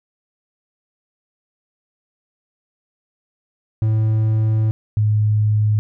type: tone pair in turn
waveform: triangle / sine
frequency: 109.5 / 106.32 Hz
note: A2 / G#2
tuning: -8 / +41 cents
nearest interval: minor second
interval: 51 cents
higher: first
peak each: -12 / -13 dBFS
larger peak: first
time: 3.82-4.71 / 4.97-5.79 s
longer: first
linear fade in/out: 0 ms
effects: none